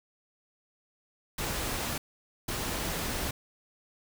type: noise bursts at uneven times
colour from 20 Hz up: pink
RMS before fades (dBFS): -33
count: 2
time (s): 1.38-1.98 / 2.48-3.31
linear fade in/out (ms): 5
effects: none